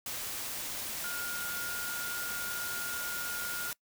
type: tone in noise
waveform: sine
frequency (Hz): 1421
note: F6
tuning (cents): +30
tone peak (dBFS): -37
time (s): 1.04-3.71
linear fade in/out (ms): 2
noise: white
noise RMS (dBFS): -38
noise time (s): 0.06-3.73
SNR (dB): -2
effects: noise-tail reverb RT60 0.1 s tail -22 dB re dry